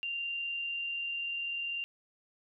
sine tone with amplitude modulation, 2782 Hz, F7, 7 cents flat, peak -32 dBFS, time 0.03-1.84 s, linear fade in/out 0 ms, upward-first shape sine, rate 40.3 Hz, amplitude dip 25%, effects none

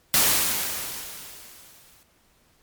white noise with exponential decay, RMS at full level -17 dBFS, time 0.14-2.03 s, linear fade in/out 0 ms, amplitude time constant 410 ms, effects pink hiss -62 dBFS RMS until 2.62 s + MP3 96 kbps

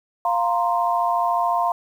sine chord, F suspended fourth, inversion none, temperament equal, 698.5 / 932.3 / 1046.5 Hz, F5 / Bb5 / C6, 0 / 0 / 0 cents, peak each -21 / -23 / -23 dBFS, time 0.25-1.72 s, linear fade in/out 2 ms, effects 8-bit

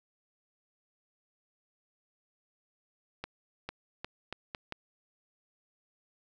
accelerating click train, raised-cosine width 0.3 ms, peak -21 dBFS, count 6, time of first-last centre 3.24-4.723 s, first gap 450 ms, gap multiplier 0.79, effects none

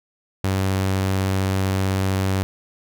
sawtooth tone, 95.7 Hz, G2, 41 cents flat, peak -15 dBFS, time 0.44-2.43 s, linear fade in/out 0 ms, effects none

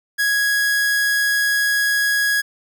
45% pulse tone, 1661.2 Hz, G#6, in tune, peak -16 dBFS, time 0.18-2.42 s, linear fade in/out 20 ms, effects none

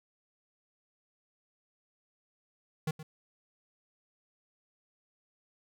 square tone with echo, 156.3 Hz, D#3, 8 cents sharp, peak -30 dBFS, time 2.87-2.91 s, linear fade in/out 5 ms, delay 120 ms, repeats 1, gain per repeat -13 dB, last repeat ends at 3.03 s, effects none

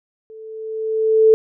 sine tone with level ramp, 440 Hz, A4, in tune, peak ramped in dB -36 to -6 dBFS, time 0.3-1.34 s, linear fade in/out 0 ms, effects none

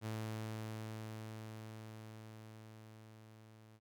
sawtooth tone with level ramp, 109.7 Hz, A2, 5 cents flat, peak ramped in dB -35 to -55 dBFS, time 0.01-3.8 s, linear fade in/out 50 ms, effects none

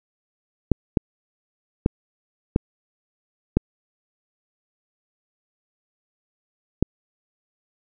clicks, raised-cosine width 3 ms, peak -3 dBFS, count 6, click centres 0.717 / 0.972 / 1.861 / 2.561 / 3.57 / 6.826 s, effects none

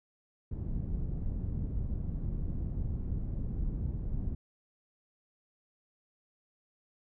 pink low-pass noise, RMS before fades -34 dBFS, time 0.51-4.35 s, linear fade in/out 5 ms, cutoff 160 Hz, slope 12 dB/octave, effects none

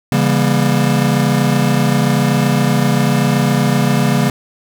square chord, C# diminished seventh, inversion none, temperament just, 138.59 / 166.31 / 199.57 / 239.5 Hz, C#3 / E3 / G3 / Bb3, 0 / +16 / +31 / +47 cents, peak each -16 / -20 / -18 / -18 dBFS, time 0.12-4.3 s, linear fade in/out 2 ms, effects none

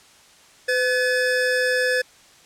square tone pair together, 505 / 1715.4 Hz, B4 / A6, +39 / -44 cents, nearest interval octave + major sixth, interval 2117 cents, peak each -22 dBFS, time 0.68-2.02 s, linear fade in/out 10 ms, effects white hiss -51 dBFS RMS until 2.45 s + low-pass 8000 Hz 12 dB/octave

